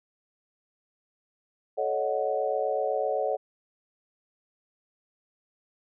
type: chord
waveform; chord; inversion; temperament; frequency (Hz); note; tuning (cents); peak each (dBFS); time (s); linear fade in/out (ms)
sine; D# half-diminished seventh; second; equal with one note detuned; 434.2 / 554.4 / 622.3 / 740; A4 / C#5 / D#5 / F#5; -23 / 0 / 0 / 0; -31 / -29 / -31 / -31; 1.77-3.37; 20
effects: none